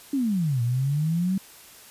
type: exponential two-way sweep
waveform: sine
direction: down then up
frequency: 290 to 116.54 to 195.6 Hz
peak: -21 dBFS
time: 0.13-1.38 s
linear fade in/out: 5 ms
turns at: 0.62 s
effects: white hiss -48 dBFS RMS until 1.9 s + resampled to 32000 Hz